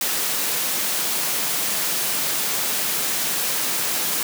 white high-pass noise, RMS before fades -23 dBFS, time 0.01-4.23 s, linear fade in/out 2 ms, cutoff 140 Hz, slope 24 dB/octave, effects none

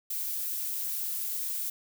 violet noise, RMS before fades -33 dBFS, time 0.1-1.7 s, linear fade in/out 5 ms, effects none

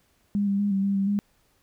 sine tone with pitch steps, 203 / 198.5 / 203.7 / 194.5 / 198.5 / 195.7 / 203.5 Hz, G#3 / G3 / G#3 / G3 / G3 / G3 / G#3, -39 / +22 / -33 / -13 / +22 / -3 / -35 cents, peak -21 dBFS, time 0.35-1.19 s, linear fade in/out 0 ms, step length 120 ms, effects pink hiss -66 dBFS RMS until 1.62 s

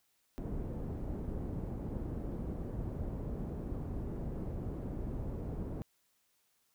pink low-pass noise, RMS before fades -39 dBFS, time 0.38-5.82 s, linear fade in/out 0 ms, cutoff 390 Hz, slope 12 dB/octave, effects white hiss -75 dBFS RMS until 6.74 s

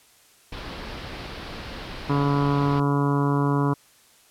pink low-pass noise, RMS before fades -36 dBFS, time 0.52-2.8 s, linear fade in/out 5 ms, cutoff 5000 Hz, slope 48 dB/octave
harmonic tone, 142 Hz, C#3, 42 cents sharp, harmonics 1 / 2 / 3 / 4 / 5 / 6 / 7 / 8 / 9 / 10, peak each -22 / -24 / -29 / -38 / -36 / -39 / -29 / -34 / -37 / -40 dBFS, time 2.09-3.74 s, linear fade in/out 10 ms
effects white hiss -56 dBFS RMS until 4.3 s + low-pass 12000 Hz 12 dB/octave

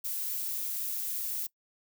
violet noise, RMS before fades -34 dBFS, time 0.04-1.47 s, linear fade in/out 10 ms, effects noise-tail reverb RT60 0.1 s tail -22 dB re dry

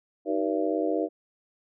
harmonic tone with a mistuned harmonic, 96.2 Hz, G2, 32 cents flat, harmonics 3 / 4 / 5 / 6 / 7, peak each -28 / -31 / -30 / -32 / -32 dBFS, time 0.25-1.09 s, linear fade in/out 50 ms, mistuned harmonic 3, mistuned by +140 cents, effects none

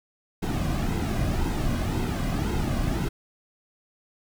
brown noise with flanger, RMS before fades -26 dBFS, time 0.42-3.09 s, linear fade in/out 10 ms, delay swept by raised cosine 1.7 to 2.27 ms, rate 1.9 Hz, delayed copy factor -0.6, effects none

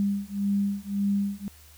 sine beating tone pair, 199.5 / 201.3 Hz, G3 / G3, +31 / +46 cents, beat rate 1.8 Hz, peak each -27 dBFS, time 0-1.48 s, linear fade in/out 0 ms, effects added 76 Hz sine -52 dBFS peak until 1.77 s + white hiss -54 dBFS RMS until 1.77 s

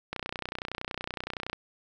click train, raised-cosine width 0.3 ms, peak -17 dBFS, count 44, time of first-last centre 0.13-1.531 s, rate 30.7 Hz, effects none

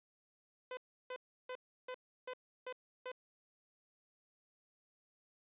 sawtooth tone bursts, 506 Hz, B4, 42 cents sharp, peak -38 dBFS, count 7, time 0.71-3.117 s, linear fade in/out 2 ms, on 61 ms, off 330 ms, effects resampled to 8000 Hz

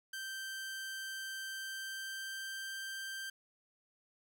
sawtooth tone with pitch glide, 1562 to 1571 Hz, G6 to G6, -7 to +3 cents, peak -37 dBFS, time 0.13-3.3 s, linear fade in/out 5 ms, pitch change +10 cents, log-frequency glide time 1.48-2.71 s, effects none

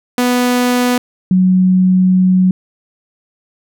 sawtooth / sine tone pair in turn, 246.9 / 184.97 Hz, B3 / F#3, 0 / 0 cents, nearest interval perfect fourth, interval 500 cents, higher first, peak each -7 dBFS, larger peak neither, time 0.18-0.98 / 1.31-2.51 s, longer second, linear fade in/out 2 ms, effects none

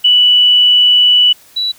sine tone pair in turn, 2960 / 3935 Hz, F#7 / B7, 0 / -7 cents, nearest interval perfect fourth, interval 493 cents, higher second, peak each -5 / -13 dBFS, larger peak first, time 0.04-1.33 / 1.56-1.72 s, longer first, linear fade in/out 10 ms, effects white hiss -44 dBFS RMS until 1.78 s

